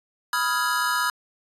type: chord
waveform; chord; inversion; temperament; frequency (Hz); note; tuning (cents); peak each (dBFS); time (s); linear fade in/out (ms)
square; F half-diminished seventh; second; equal with one note detuned; 987.8 / 1260.4 / 1396.9 / 1661.2; Cb6 / Eb6 / F6 / Ab6; 0 / +22 / 0 / 0; -28; 0.33-1.1; 2
effects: resampled to 32000 Hz